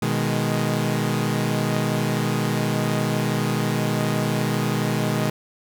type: chord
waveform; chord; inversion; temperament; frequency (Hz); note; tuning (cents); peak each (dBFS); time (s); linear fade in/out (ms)
sawtooth; G# minor; first; equal; 123.47 / 155.56 / 207.7; B2 / D#3 / G#3; 0 / 0 / 0; -21 / -21 / -21; 0.02-5.3; 5
effects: none